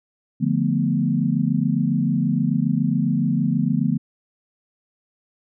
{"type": "chord", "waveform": "sine", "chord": "B half-diminished seventh", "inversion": "first", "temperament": "equal", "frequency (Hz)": [146.83, 174.61, 220, 246.9], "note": ["D3", "F3", "A3", "B3"], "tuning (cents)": [0, 0, 0, 0], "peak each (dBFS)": -23, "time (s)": [0.4, 3.98], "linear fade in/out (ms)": 20, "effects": []}